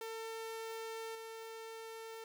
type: tone with level steps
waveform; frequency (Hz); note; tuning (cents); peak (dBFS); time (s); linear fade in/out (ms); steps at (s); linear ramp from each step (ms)
sawtooth; 449.3; A4; +36; -38 / -42; 0.01-2.24; 2; 1.15; 2
effects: none